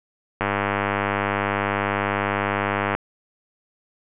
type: click train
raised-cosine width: 0.5 ms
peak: -6 dBFS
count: 255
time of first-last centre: 0.41-2.95 s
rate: 100 Hz
effects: resampled to 8000 Hz + 7-bit